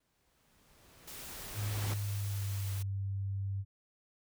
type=noise with exponential growth; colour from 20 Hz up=pink; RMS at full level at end=-39 dBFS; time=0-1.94 s; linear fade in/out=5 ms; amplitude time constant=420 ms
type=noise; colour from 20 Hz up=white; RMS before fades=-47 dBFS; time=1.07-2.83 s; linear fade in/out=10 ms
type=tone with pitch glide; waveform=sine; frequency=103.83 to 98 Hz; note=G#2 to G2; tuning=0 to 0 cents; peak=-33 dBFS; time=1.54-3.65 s; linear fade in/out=50 ms; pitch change=-100 cents; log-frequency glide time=1.75-2.7 s
effects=none